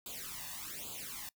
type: noise with flanger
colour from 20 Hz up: white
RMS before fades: -44 dBFS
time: 0.06-1.29 s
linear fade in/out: 2 ms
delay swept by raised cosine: 0.26 to 1.13 ms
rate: 1.2 Hz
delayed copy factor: +0.9
effects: noise-tail reverb RT60 0.1 s tail -23 dB re dry